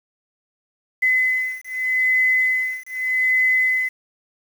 sine beating tone pair, 2027 / 2027.82 Hz, B6 / B6, +45 / +45 cents, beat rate 0.82 Hz, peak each -20 dBFS, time 1.02-3.89 s, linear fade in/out 10 ms, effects 7-bit

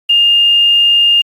sine tone with quantisation, 2819 Hz, F7, 16 cents sharp, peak -6 dBFS, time 0.09-1.22 s, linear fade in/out 10 ms, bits 6, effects AAC 64 kbps

